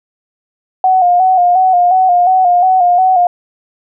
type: tone with vibrato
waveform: sine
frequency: 729 Hz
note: F#5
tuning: 26 cents flat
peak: -6 dBFS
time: 0.84-3.27 s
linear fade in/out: 2 ms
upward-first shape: square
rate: 2.8 Hz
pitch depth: 47 cents each way
effects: none